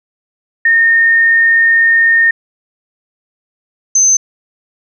sine tone pair in turn, 1832 / 6196 Hz, A#6 / G8, -31 / -21 cents, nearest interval octave + major sixth, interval 2110 cents, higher second, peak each -6 / -6 dBFS, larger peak neither, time 0.65-2.31 / 3.95-4.17 s, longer first, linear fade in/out 5 ms, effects none

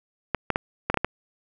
clicks, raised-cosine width 0.5 ms, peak -7 dBFS, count 7, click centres 0.347 / 0.503 / 0.559 / 0.9 / 0.943 / 0.973 / 1.046 s, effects none

